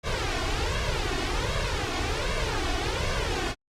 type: noise with flanger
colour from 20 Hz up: pink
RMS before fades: -27 dBFS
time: 0.03-3.55 s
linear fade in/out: 50 ms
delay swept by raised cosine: 1.8 to 2.76 ms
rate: 1.3 Hz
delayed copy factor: +0.8
effects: low-pass 5000 Hz 12 dB/octave + Opus 48 kbps